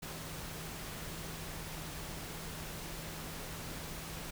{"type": "tone in noise", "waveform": "sine", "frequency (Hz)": 160, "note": "D#3", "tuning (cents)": 49, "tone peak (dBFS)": -49, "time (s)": [0.02, 4.31], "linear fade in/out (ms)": 10, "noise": "pink", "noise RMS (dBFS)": -44, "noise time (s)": [0.02, 4.31], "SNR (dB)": -8, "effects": []}